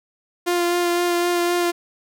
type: tone with vibrato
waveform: sawtooth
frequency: 349.2 Hz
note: F4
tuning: in tune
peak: -14 dBFS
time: 0.46-1.72 s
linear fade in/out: 20 ms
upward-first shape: sine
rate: 3.9 Hz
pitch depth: 14 cents each way
effects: none